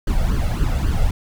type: noise with flanger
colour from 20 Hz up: brown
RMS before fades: -18 dBFS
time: 0.07-1.11 s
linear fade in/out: 5 ms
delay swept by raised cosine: 0.64 to 1.5 ms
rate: 3.7 Hz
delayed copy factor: +0.7
effects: none